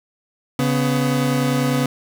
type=tone pair together; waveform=30% pulse; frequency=139.97 / 249.7 Hz; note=C#3 / B3; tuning=+17 / +19 cents; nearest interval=minor seventh; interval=1002 cents; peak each=-17 dBFS; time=0.59-1.86 s; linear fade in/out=2 ms; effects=none